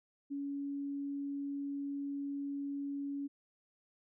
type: tone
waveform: sine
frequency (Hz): 281.4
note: C#4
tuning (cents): +26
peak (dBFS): -36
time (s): 0.3-3.28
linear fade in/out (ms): 20
effects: none